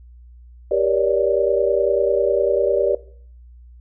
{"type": "tone cluster", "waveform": "sine", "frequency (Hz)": [393.3, 473.8, 562, 592], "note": ["G4", "A#4", "C#5", "D5"], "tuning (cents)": [6, 28, 24, 14], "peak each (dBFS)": -21, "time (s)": [0.71, 2.95], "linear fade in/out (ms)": 5, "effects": ["noise-tail reverb RT60 0.5 s tail -17 dB re dry", "added 60 Hz sine -41 dBFS peak until 3.8 s"]}